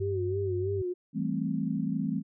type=tone with vibrato; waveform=sine; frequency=377.6 Hz; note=F#4; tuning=35 cents sharp; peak=-29 dBFS; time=0-0.94 s; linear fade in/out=20 ms; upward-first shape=sine; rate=3.1 Hz; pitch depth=98 cents each way
type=tone; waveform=sine; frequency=97 Hz; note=G2; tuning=18 cents flat; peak=-31 dBFS; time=0-0.82 s; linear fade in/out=5 ms
type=chord; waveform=sine; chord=A minor seventh; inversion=second; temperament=equal; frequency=164.81 / 196 / 220 / 261.6 Hz; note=E3 / G3 / A3 / C4; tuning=0 / 0 / 0 / 0 cents; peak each=-33 dBFS; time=1.13-2.23 s; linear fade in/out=50 ms
effects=none